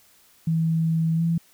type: tone with pitch glide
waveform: sine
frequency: 162.6 to 166.79 Hz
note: E3 to E3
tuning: -23 to +21 cents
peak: -19 dBFS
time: 0.47-1.38 s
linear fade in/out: 5 ms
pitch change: +44 cents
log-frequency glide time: 1.16-1.22 s
effects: white hiss -57 dBFS RMS until 1.53 s